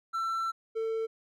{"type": "tone pair in turn", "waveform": "triangle", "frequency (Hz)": [1341, 447.5], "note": ["E6", "A4"], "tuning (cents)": [29, 29], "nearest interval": "octave + perfect fifth", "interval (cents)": 1900, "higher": "first", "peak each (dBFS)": -27, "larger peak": "neither", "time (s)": [[0.13, 0.52], [0.75, 1.07]], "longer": "first", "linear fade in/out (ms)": 20, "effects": []}